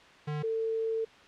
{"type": "tone pair in turn", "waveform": ["square", "sine"], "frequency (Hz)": [150, 447.9], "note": ["D3", "A4"], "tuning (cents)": [37, 31], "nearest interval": "octave + perfect fifth", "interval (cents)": 1894, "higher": "second", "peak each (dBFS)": [-32, -28], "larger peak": "second", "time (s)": [[0.27, 0.43], [0.43, 1.05]], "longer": "second", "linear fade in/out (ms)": 10, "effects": ["white hiss -54 dBFS RMS until 1.27 s", "low-pass 3000 Hz 12 dB/octave"]}